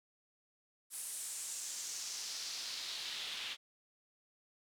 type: noise with band-pass filter sweep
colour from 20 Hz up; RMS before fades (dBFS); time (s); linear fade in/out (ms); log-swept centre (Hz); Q
pink; -43; 0.9-3.57; 50; 10000 to 3100; 2.4
effects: none